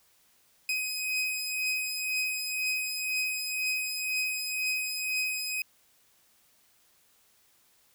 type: beating tone pair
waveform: sawtooth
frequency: 2515 / 2517 Hz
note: D#7 / D#7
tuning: +18 / +19 cents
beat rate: 2 Hz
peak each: -32 / -27 dBFS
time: 0.69-5.62 s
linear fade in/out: 2 ms
effects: white hiss -65 dBFS RMS until 7.94 s